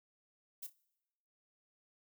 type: noise with echo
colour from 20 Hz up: violet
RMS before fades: -44 dBFS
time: 0.62-0.67 s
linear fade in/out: 10 ms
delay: 30 ms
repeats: 2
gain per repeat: -13 dB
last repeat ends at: 0.73 s
effects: noise-tail reverb RT60 1.0 s tail -23 dB re dry